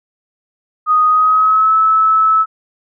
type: tone with pitch glide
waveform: sine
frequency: 1244.5 to 1302.6 Hz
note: D#6 to E6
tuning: 0 to -21 cents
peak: -8 dBFS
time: 0.86-2.46 s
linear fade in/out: 50 ms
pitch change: +79 cents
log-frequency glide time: 1.07-1.74 s
effects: none